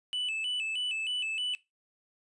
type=tone with vibrato; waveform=triangle; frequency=2794 Hz; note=F7; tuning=in tune; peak=-29 dBFS; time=0.13-1.55 s; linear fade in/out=0 ms; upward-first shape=square; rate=3.2 Hz; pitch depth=110 cents each way; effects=noise-tail reverb RT60 0.2 s tail -18 dB re dry + resampled to 24000 Hz